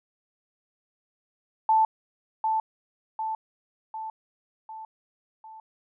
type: tone with echo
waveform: sine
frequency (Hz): 880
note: A5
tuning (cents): 0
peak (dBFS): -17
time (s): 1.69-1.85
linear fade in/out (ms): 2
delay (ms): 750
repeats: 5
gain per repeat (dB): -5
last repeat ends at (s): 5.6
effects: none